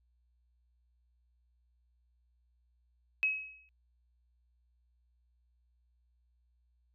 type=tone with exponential decay; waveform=sine; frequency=2559 Hz; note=D#7; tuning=48 cents sharp; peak=-24 dBFS; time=3.23-3.69 s; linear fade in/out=0 ms; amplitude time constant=98 ms; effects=added 60 Hz sine -69 dBFS peak until 6.94 s